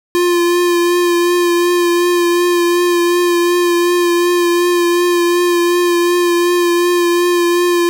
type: tone with vibrato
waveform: square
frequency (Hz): 349.2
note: F4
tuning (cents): 0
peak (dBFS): -11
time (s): 0.15-7.89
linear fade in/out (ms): 0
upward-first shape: triangle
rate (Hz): 2.7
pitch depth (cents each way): 24
effects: none